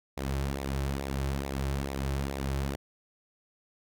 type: tone with flanger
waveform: sawtooth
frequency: 68.4 Hz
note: C#2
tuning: 23 cents flat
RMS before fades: -32 dBFS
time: 0.17-2.76 s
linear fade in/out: 5 ms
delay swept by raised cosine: 0.64 to 4.24 ms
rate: 2.3 Hz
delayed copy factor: -0.6
effects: none